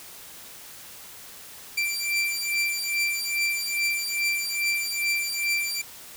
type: beating tone pair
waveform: sawtooth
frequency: 2349 / 2351.4 Hz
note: D7 / D7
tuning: 0 / +2 cents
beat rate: 2.4 Hz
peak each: -24 dBFS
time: 1.77-5.82 s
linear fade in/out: 10 ms
effects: white hiss -44 dBFS RMS until 6.16 s